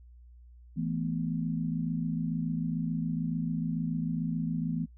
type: chord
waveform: sine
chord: E suspended fourth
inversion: none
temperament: equal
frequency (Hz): 164.81 / 220 / 246.9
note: E3 / A3 / B3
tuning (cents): 0 / 0 / 0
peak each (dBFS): -31 / -35 / -34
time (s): 0.76-4.86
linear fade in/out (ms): 20
effects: noise-tail reverb RT60 0.1 s tail -22 dB re dry + added 60 Hz sine -50 dBFS peak until 4.97 s